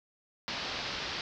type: low-pass noise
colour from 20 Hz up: white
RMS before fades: -37 dBFS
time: 0.48-1.21 s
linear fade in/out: 0 ms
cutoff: 5100 Hz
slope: 48 dB/octave
effects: none